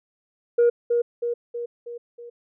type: tone with echo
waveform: sine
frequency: 475.1 Hz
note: A#4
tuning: 33 cents sharp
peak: -12 dBFS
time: 0.58-0.7 s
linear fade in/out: 10 ms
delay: 320 ms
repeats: 5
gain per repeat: -5 dB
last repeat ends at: 2.3 s
effects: tanh soft clip ceiling -12 dBFS